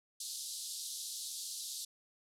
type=band-pass noise; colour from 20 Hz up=pink; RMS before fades=-43 dBFS; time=0.2-1.85 s; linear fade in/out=5 ms; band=3700 to 12000 Hz; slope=48 dB/octave; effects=none